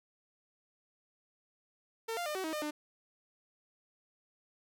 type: tone with pitch steps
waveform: sawtooth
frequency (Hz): 452.6 / 697 / 604 / 377.8 / 317.2 / 606 / 299.9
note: A4 / F5 / D5 / F#4 / D#4 / D#5 / D4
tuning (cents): +49 / -4 / +48 / +36 / +33 / -46 / +36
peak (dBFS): -31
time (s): 2.08-2.71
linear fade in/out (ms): 10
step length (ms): 90
effects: none